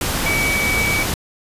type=tone in noise; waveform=sine; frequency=2279 Hz; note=C#7; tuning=47 cents sharp; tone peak=-18 dBFS; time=0.26-1.03 s; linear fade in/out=2 ms; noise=pink; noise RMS=-21 dBFS; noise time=0.01-1.14 s; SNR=0 dB; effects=resampled to 32000 Hz